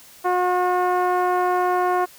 10% pulse tone with low-pass filter, 361.1 Hz, F#4, 42 cents flat, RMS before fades -20 dBFS, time 0.24-2.06 s, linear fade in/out 20 ms, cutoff 930 Hz, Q 1.3, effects white hiss -47 dBFS RMS until 2.18 s

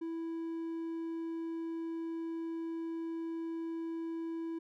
triangle tone, 329.6 Hz, E4, in tune, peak -34 dBFS, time 0.01-4.59 s, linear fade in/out 10 ms, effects none

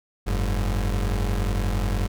35% pulse tone pair together, 45.7 / 102.6 Hz, F#1 / G#2, -21 / -21 cents, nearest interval octave + major second, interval 1400 cents, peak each -21 / -26 dBFS, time 0.26-2.08 s, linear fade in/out 20 ms, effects none

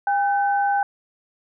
sine tone pair together, 805 / 1524.9 Hz, G5 / G6, +46 / -48 cents, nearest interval major seventh, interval 1106 cents, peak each -18 / -26 dBFS, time 0.07-0.83 s, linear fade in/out 2 ms, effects none

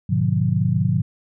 sine chord, G# diminished seventh, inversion none, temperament just, 103.83 / 124.59 / 149.51 / 179.41 Hz, G#2 / B2 / D3 / F3, 0 / +16 / +31 / +47 cents, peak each -22 dBFS, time 0.09-1.02 s, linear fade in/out 10 ms, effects none

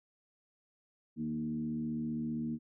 sine tone with frequency modulation, 233.1 Hz, A#3, in tune, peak -33 dBFS, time 1.16-2.59 s, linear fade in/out 50 ms, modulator 75.3 Hz, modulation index 0.77, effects none

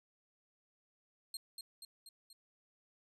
25% pulse tone with echo, 4206 Hz, C8, 8 cents sharp, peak -36 dBFS, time 1.34-1.37 s, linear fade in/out 2 ms, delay 240 ms, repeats 4, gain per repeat -4 dB, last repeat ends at 2.33 s, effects none

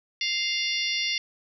harmonic tone with a mistuned harmonic, 698.5 Hz, F5, in tune, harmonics 3 / 4 / 5 / 6 / 7 / 8, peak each -30 / -31 / -32 / -33 / -33 / -34 dBFS, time 0.21-1.18 s, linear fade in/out 2 ms, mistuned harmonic 6, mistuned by +88 cents, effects none

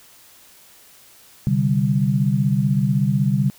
sine chord, C suspended second, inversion none, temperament equal, 130.81 / 146.83 / 196 Hz, C3 / D3 / G3, 0 / 0 / 0 cents, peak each -20 dBFS, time 1.47-3.5 s, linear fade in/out 0 ms, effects white hiss -49 dBFS RMS until 3.58 s

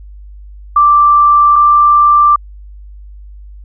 sine tone pair in turn, 1174.7 / 1178.9 Hz, D6 / D6, 0 / +6 cents, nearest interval unison, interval 6 cents, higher second, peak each -4 dBFS, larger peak neither, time 0.76-1.56 / 1.56-2.36 s, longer neither, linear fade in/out 5 ms, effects added 50 Hz sine -30 dBFS peak until 3.64 s

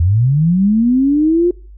sine linear sweep, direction up, 79.2 to 358.3 Hz, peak -9 dBFS, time 0-1.51 s, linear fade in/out 5 ms, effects noise-tail reverb RT60 0.4 s tail -23 dB re dry + added 50 Hz sine -34 dBFS peak until 1.77 s

